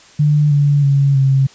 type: tone with pitch steps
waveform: sine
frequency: 148.6 / 143.95 / 139.45 / 135.09 Hz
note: D3 / D3 / C#3 / C#3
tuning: +21 / -34 / +11 / -44 cents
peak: -9 dBFS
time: 0.19-1.47 s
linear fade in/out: 10 ms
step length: 320 ms
effects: white hiss -44 dBFS RMS until 1.54 s + resampled to 16000 Hz